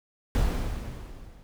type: noise with level ramp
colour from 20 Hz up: brown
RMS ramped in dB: -22 to -50 dBFS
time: 0.35-1.43 s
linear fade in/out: 0 ms
effects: none